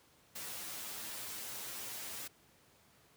white noise with comb filter, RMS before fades -44 dBFS, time 0.35-2.28 s, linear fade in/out 10 ms, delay 9.4 ms, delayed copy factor +0.95, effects pink hiss -66 dBFS RMS until 3.16 s + high-pass 80 Hz 12 dB/octave

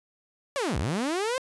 sawtooth linear two-way sweep, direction down then up, 590 to 52.2 to 536 Hz, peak -22 dBFS, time 0.56-1.38 s, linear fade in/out 0 ms, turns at 0.78 s, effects resampled to 24000 Hz

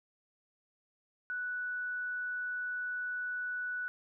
sine tone, 1480 Hz, F#6, in tune, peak -34 dBFS, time 1.3-3.88 s, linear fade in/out 0 ms, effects none

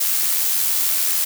blue noise with amplitude modulation, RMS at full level -18 dBFS, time 0-1.25 s, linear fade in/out 10 ms, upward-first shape sine, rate 86.8 Hz, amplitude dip 30%, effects none

